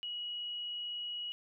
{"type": "tone", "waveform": "sine", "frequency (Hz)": 2911, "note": "F#7", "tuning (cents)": -29, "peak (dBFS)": -37, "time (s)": [0.03, 1.32], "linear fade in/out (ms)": 0, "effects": []}